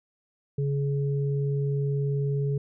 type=tone pair together; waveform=sine; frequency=140.56 / 421.2 Hz; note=C#3 / G#4; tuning=+24 / +24 cents; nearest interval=octave + perfect fifth; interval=1900 cents; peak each=-24 / -32 dBFS; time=0.58-2.58 s; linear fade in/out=5 ms; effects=none